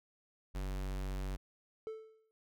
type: tone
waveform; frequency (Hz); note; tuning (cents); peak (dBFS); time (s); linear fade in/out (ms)
square; 47.54; F#1; +48; -37; 0.54-1.37; 20
type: tone with exponential decay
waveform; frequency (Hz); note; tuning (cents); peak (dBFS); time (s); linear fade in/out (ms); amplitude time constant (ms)
triangle; 440; A4; 0; -35; 1.87-2.31; 0; 94
effects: none